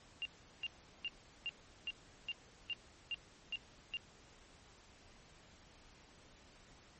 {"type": "tone bursts", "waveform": "sine", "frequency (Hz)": 2791, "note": "F7", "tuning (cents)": -2, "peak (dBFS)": -37, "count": 10, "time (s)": [0.22, 3.97], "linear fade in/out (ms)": 0, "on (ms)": 33, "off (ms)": 380, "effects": ["pink hiss -62 dBFS RMS until 6.99 s", "MP3 32 kbps"]}